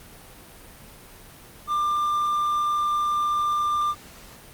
triangle tone, 1192 Hz, D6, 25 cents sharp, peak -19 dBFS, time 1.67-3.95 s, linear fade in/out 50 ms, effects pink hiss -46 dBFS RMS until 4.53 s + Opus 32 kbps

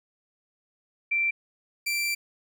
sine / sawtooth tone pair in turn, 2349 / 2349 Hz, D7 / D7, 0 / 0 cents, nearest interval unison, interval 0 cents, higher neither, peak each -22 dBFS, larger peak neither, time 1.11-1.31 / 1.86-2.15 s, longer second, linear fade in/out 10 ms, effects none

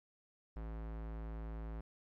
square tone with low-pass filter, 55 Hz, A1, in tune, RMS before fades -44 dBFS, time 0.56-1.81 s, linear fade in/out 5 ms, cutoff 1500 Hz, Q 0.77, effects 13-bit

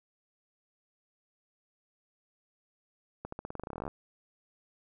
accelerating click train, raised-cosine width 1 ms, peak -24 dBFS, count 19, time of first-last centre 3.25-3.879 s, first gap 74 ms, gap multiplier 0.9, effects none

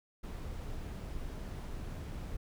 brown noise, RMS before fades -41 dBFS, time 0.23-2.37 s, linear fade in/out 10 ms, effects none

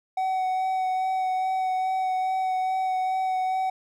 triangle tone with vibrato, 751 Hz, F#5, 26 cents sharp, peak -21 dBFS, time 0.17-3.7 s, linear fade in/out 5 ms, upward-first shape sine, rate 2.4 Hz, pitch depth 13 cents each way, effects none

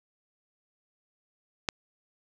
click, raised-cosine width 0.2 ms, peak -9 dBFS, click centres 1.688 s, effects none

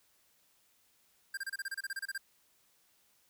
square tone bursts, 1592 Hz, G6, 26 cents sharp, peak -36 dBFS, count 14, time 1.34-2.179 s, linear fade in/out 5 ms, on 33 ms, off 29 ms, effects white hiss -70 dBFS RMS until 3.29 s

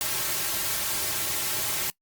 white noise with comb filter, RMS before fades -28 dBFS, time 0.01-1.9 s, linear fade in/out 0 ms, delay 4.1 ms, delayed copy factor -0.7, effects noise-tail reverb RT60 0.1 s tail -23 dB re dry + Opus 48 kbps

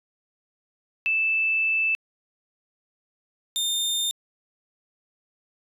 sine / sawtooth tone pair in turn, 2637 / 3626 Hz, E7 / A#7, 0 / -49 cents, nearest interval tritone, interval 551 cents, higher second, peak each -20 dBFS, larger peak neither, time 1.06-1.95 / 3.56-4.11 s, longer first, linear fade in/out 0 ms, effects resampled to 32000 Hz

